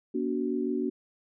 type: tone cluster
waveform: sine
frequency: 240 / 287 / 372 Hz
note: B3 / D4 / F#4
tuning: -49 / -40 / +9 cents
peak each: -31 dBFS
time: 0.14-0.9 s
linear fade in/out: 10 ms
effects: none